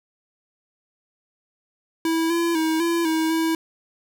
square tone with pitch steps, 326.6 / 338.4 / 319.1 / 337.9 / 319.8 / 324.8 Hz, E4 / E4 / D#4 / E4 / D#4 / E4, -16 / +45 / +44 / +43 / +48 / -26 cents, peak -20 dBFS, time 2.05-3.55 s, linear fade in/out 2 ms, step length 250 ms, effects none

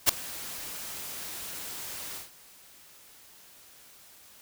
white noise with ADSR envelope, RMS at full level -17 dBFS, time 0.06-2.3 s, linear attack 32 ms, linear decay 3 ms, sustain -22 dB, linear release 140 ms, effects white hiss -54 dBFS RMS until 4.41 s

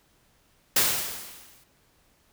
white noise with exponential decay, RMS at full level -19 dBFS, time 0.76-1.64 s, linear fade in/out 5 ms, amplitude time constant 190 ms, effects pink hiss -64 dBFS RMS until 2.32 s

